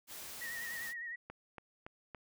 white noise, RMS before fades -47 dBFS, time 0.07-0.94 s, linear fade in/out 50 ms
sine tone with vibrato, 1882 Hz, A#6, 16 cents sharp, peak -40 dBFS, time 0.41-1.16 s, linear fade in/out 10 ms, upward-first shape sine, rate 9.9 Hz, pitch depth 58 cents each way
click train, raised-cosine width 0.5 ms, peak -31 dBFS, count 4, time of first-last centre 1.3-2.147 s, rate 3.54 Hz
effects none

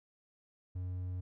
triangle tone, 91 Hz, F#2, 28 cents flat, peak -34 dBFS, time 0.75-1.21 s, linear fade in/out 10 ms, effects none

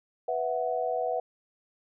sine chord, B suspended fourth, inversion none, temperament equal, 493.9 / 659.3 / 740 Hz, B4 / E5 / F#5, 0 / 0 / 0 cents, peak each -31 dBFS, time 0.28-1.2 s, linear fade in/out 5 ms, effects none

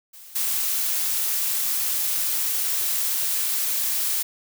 blue noise with level steps, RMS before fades -44 / -24 dBFS, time 0.13-4.23 s, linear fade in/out 10 ms, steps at 0.35 s, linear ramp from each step 10 ms, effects none

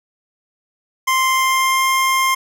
25% pulse tone with pitch glide, 1046.5 to 1057.4 Hz, C6 to C6, 0 to +18 cents, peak -10 dBFS, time 1.07-2.35 s, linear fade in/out 10 ms, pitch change +18 cents, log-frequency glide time 1.28-1.86 s, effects none

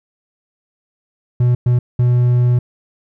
triangle tone bursts at uneven times, 122.7 Hz, B2, 11 cents flat, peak -8 dBFS, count 3, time 1.4-1.55 / 1.66-1.79 / 1.99-2.59 s, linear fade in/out 5 ms, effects none

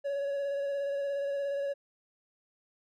triangle tone with vibrato, 561 Hz, C#5, 21 cents sharp, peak -28 dBFS, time 0.04-1.74 s, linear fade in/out 20 ms, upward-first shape square, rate 17 Hz, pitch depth 17 cents each way, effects none

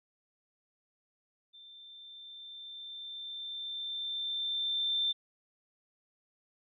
sine tone with level ramp, 3566 Hz, A7, 22 cents sharp, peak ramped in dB -51 to -27 dBFS, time 1.53-5.13 s, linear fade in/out 20 ms, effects none

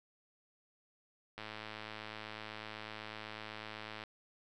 click train, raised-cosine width 0.3 ms, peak -28 dBFS, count 288, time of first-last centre 1.38-4.037 s, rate 108 Hz, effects none

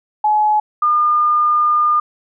sine tone pair in turn, 849 / 1210.8 Hz, G#5 / D#6, +38 / -48 cents, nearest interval tritone, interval 614 cents, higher second, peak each -11 dBFS, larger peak neither, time 0.24-0.6 / 0.82-2 s, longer second, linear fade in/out 5 ms, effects none

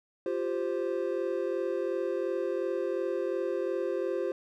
triangle chord, F suspended second, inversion none, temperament equal, 349.2 / 392 / 523.3 Hz, F4 / G4 / C5, 0 / 0 / 0 cents, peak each -31 dBFS, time 0.26-4.32 s, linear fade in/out 2 ms, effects none

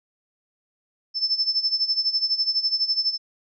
sine tone with tremolo, 5280 Hz, E8, 2 cents sharp, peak -17 dBFS, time 1.14-3.18 s, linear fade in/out 50 ms, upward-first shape sine, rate 12 Hz, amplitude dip 80%, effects none

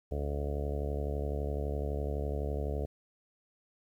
harmonic tone, 71.9 Hz, D2, 36 cents flat, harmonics 1 / 2 / 3 / 4 / 5 / 6 / 7 / 8 / 9 / 10, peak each -33 / -41 / -46 / -45 / -48 / -40 / -44 / -44 / -46 / -50 dBFS, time 0.11-2.86 s, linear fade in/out 10 ms, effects 11-bit

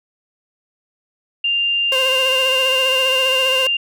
sine tone, 2794 Hz, F7, in tune, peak -15 dBFS, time 1.44-3.77 s, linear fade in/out 5 ms
sawtooth tone with vibrato, 523.3 Hz, C5, in tune, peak -15 dBFS, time 1.92-3.67 s, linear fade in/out 2 ms, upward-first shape sine, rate 15 Hz, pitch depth 33 cents each way
effects none

